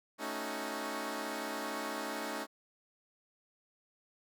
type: chord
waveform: 10% pulse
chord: D# half-diminished seventh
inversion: second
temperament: equal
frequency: 220 / 277.2 / 311.1 / 370 Hz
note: A3 / C#4 / D#4 / F#4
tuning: 0 / 0 / 0 / 0 cents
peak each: -34 / -33 / -33 / -38 dBFS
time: 0.18-2.47 s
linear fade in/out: 50 ms
effects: none